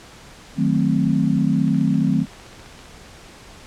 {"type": "chord", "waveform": "sine", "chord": "D# diminished seventh", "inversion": "none", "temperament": "equal", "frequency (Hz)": [155.56, 185, 220, 261.6], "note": ["D#3", "F#3", "A3", "C4"], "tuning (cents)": [0, 0, 0, 0], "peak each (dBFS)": -21, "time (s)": [0.56, 2.26], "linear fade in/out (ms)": 50}
{"type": "click train", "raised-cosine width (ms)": 0.3, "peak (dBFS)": -28, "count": 19, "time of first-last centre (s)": [1.68, 2.856], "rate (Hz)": 15.3}
{"effects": ["pink hiss -43 dBFS RMS until 3.66 s", "low-pass 8000 Hz 12 dB/octave"]}